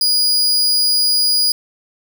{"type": "tone", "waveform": "40% pulse", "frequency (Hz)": 4900, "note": "D#8", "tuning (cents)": -27, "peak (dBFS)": -11, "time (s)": [0.01, 1.52], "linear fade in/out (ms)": 2, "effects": []}